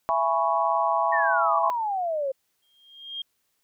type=chord; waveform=sine; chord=C# minor seventh; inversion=first; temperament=equal with one note detuned; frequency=668.5 / 830.6 / 987.8 / 1108.7 Hz; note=E5 / G#5 / B5 / C#6; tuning=+24 / 0 / 0 / 0 cents; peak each=-26 dBFS; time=0.09-1.7 s; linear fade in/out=0 ms
type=exponential sweep; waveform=sine; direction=down; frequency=1864.7 to 523.3 Hz; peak=-24 dBFS; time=1.12-2.32 s; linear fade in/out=10 ms
type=tone with exponential growth; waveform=sine; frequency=3221 Hz; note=G7; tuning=46 cents sharp; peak=-28 dBFS; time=2.62-3.22 s; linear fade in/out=5 ms; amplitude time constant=130 ms
effects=white hiss -73 dBFS RMS until 3.63 s